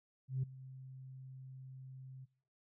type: tone with ADSR envelope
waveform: sine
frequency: 131.3 Hz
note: C3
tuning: 6 cents sharp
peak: -30 dBFS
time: 0.28-2.26 s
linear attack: 150 ms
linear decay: 10 ms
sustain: -18 dB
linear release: 23 ms
effects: noise-tail reverb RT60 0.7 s tail -26 dB re dry + tanh soft clip ceiling -29 dBFS